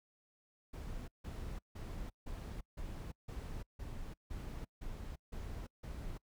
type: noise bursts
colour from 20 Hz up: brown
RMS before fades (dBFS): -44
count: 11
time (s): 0.73-6.18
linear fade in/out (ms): 10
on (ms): 350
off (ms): 160
effects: noise-tail reverb RT60 0.1 s tail -26 dB re dry